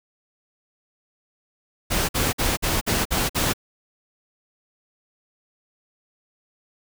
pink noise bursts, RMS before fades -22 dBFS, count 7, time 1.9-3.536 s, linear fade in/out 20 ms, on 190 ms, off 51 ms, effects none

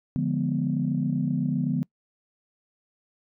sine chord, D diminished seventh, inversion none, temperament equal, 146.83 / 174.61 / 207.7 / 246.9 Hz, D3 / F3 / Ab3 / Cb4, 0 / 0 / 0 / 0 cents, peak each -27 / -28 / -31 / -27 dBFS, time 0.16-1.83 s, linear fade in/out 0 ms, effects noise-tail reverb RT60 0.1 s tail -25 dB re dry + tanh soft clip ceiling -13 dBFS

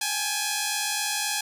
5% pulse tone pair together, 804 / 847.7 Hz, G5 / G#5, +44 / +35 cents, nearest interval minor second, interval 91 cents, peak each -18 / -15 dBFS, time 0.01-1.41 s, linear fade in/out 5 ms, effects none

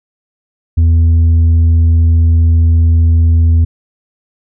triangle tone with tanh clipping, 82.41 Hz, E2, in tune, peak -6 dBFS, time 0.77-3.65 s, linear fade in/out 10 ms, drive 8 dB, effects none

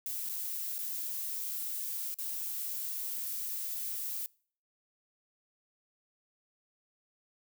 violet noise with dropouts, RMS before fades -37 dBFS, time 0.06-4.26 s, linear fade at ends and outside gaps 0 ms, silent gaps 0.29-0.296 / 0.782-0.789 / 2.142-2.187 s, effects noise-tail reverb RT60 0.5 s tail -25 dB re dry

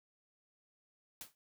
white noise with exponential decay, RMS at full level -43 dBFS, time 1.21-1.35 s, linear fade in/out 1 ms, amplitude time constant 29 ms, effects none

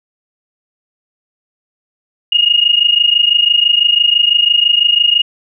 sine tone pair together, 2847 / 2873 Hz, F7 / F7, +33 / +48 cents, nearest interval unison, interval 15 cents, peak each -11 dBFS, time 2.32-5.22 s, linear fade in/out 5 ms, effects none

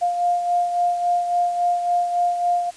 sine beating tone pair, 703 / 706.6 Hz, F5 / F5, +11 / +20 cents, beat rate 3.6 Hz, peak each -18 / -27 dBFS, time 0.01-2.71 s, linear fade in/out 20 ms, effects white hiss -45 dBFS RMS until 2.76 s + resampled to 22050 Hz

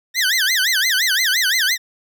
20% pulse tone with vibrato, 1760 Hz, A6, in tune, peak -10 dBFS, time 0.14-1.78 s, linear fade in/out 50 ms, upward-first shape sine, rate 5.8 Hz, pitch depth 290 cents each way, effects none

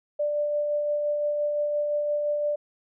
sine tone with tremolo, 590 Hz, D5, 8 cents sharp, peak -22 dBFS, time 0.19-2.56 s, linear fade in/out 10 ms, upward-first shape sine, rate 5.8 Hz, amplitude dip 25%, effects none

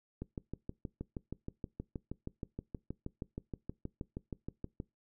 click train, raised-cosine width 3 ms, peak -26 dBFS, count 30, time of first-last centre 0.22-4.801 s, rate 6.33 Hz, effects noise-tail reverb RT60 0.2 s tail -22 dB re dry

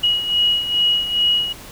sine beating tone pair, 2903 / 2905.4 Hz, F#7 / F#7, -34 / -32 cents, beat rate 2.4 Hz, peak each -16 / -22 dBFS, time 0.03-1.53 s, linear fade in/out 10 ms, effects pink hiss -38 dBFS RMS until 1.71 s

